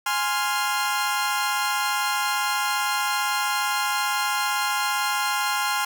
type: chord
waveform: sawtooth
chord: F minor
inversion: first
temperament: equal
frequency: 830.6 / 1046.5 / 1396.9 Hz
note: Ab5 / C6 / F6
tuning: 0 / 0 / 0 cents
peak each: -23 dBFS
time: 0.06-5.85 s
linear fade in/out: 5 ms
effects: none